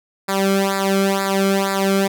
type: tone with flanger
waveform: sawtooth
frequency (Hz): 195.1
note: G3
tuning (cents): -8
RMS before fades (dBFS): -18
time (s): 0.28-2.08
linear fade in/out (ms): 10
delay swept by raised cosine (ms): 0.33 to 1.11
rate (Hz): 2.1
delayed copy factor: -0.95
effects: none